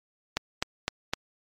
click train, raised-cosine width 0.2 ms, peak -8 dBFS, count 4, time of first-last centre 0.37-1.135 s, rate 3.92 Hz, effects MP3 64 kbps

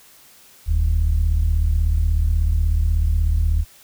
sine tone pair together, 41 / 77.4 Hz, E1 / D#2, -9 / -9 cents, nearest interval major seventh, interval 1100 cents, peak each -16 dBFS, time 0.66-3.65 s, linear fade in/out 50 ms, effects tanh soft clip ceiling -11 dBFS + white hiss -49 dBFS RMS until 3.83 s

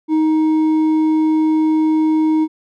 sine tone with hard clipping, 313.3 Hz, D#4, 12 cents sharp, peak -13 dBFS, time 0.08-2.48 s, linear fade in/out 50 ms, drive 4 dB, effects none

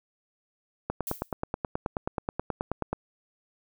click train, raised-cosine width 1 ms, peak -14 dBFS, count 20, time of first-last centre 0.9-2.93 s, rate 9.36 Hz
violet noise with exponential decay, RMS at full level -32 dBFS, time 1.07-1.33 s, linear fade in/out 1 ms, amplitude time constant 56 ms
effects none

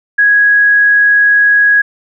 sine tone, 1661 Hz, G#6, in tune, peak -5 dBFS, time 0.18-1.82 s, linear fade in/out 10 ms, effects none

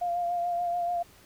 sine tone with vibrato, 698.5 Hz, F5, in tune, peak -26 dBFS, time 0.01-1.03 s, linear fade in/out 10 ms, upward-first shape sine, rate 6.9 Hz, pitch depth 25 cents each way, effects pink hiss -56 dBFS RMS until 1.25 s

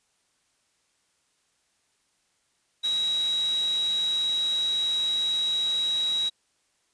sine tone in noise, 3846 Hz, B7, 47 cents flat, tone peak -23 dBFS, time 2.83-6.3 s, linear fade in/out 20 ms, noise white, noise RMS -40 dBFS, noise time 2.83-6.3 s, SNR +14 dB, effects white hiss -70 dBFS RMS until 6.93 s + resampled to 22050 Hz

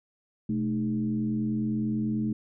sine tone with frequency modulation, 216.8 Hz, A3, 25 cents flat, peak -25 dBFS, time 0.49-2.33 s, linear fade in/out 5 ms, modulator 89.4 Hz, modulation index 0.82, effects none

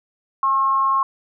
sine tone with amplitude modulation, 1079 Hz, C#6, 47 cents flat, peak -13 dBFS, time 0.43-1.03 s, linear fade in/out 2 ms, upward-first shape sine, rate 249 Hz, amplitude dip 45%, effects none

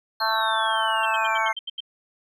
triangle exponential sweep, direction down, 4246 to 2112 Hz, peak -27 dBFS, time 0.2-1.53 s, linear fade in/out 2 ms
harmonic tone, 221.4 Hz, A3, 11 cents sharp, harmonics 3 / 4 / 5 / 6 / 7 / 8, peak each -31 / -25 / -27 / -30 / -27 / -39 dBFS, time 0.2-1.53 s, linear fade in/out 20 ms
sine tone bursts, 3136 Hz, G7, in tune, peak -28 dBFS, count 8, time 1.03-1.805 s, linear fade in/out 5 ms, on 26 ms, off 81 ms
effects none

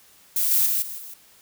violet noise with level steps, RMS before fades -22 / -19 / -23 / -34 / -39 dBFS, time 0.36-1.14 s, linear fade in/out 5 ms, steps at 0.51 / 0.66 / 0.82 / 0.98 s, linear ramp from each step 2 ms, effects white hiss -54 dBFS RMS until 1.41 s

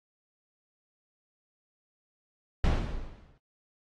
brown noise with exponential decay, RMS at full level -20 dBFS, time 2.64-3.38 s, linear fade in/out 1 ms, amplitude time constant 160 ms, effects low-pass 5000 Hz 12 dB/octave + AAC 32 kbps

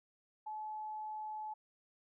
sine tone, 859 Hz, A5, 42 cents flat, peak -40 dBFS, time 0.46-1.54 s, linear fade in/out 10 ms, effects none

